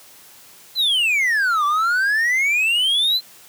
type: exponential two-way sweep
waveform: triangle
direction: down then up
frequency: 4153 to 1147 to 4153 Hz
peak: -14 dBFS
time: 0.75-3.21 s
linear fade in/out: 50 ms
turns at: 1.65 s
effects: white hiss -46 dBFS RMS until 3.48 s + high-pass 80 Hz 12 dB/octave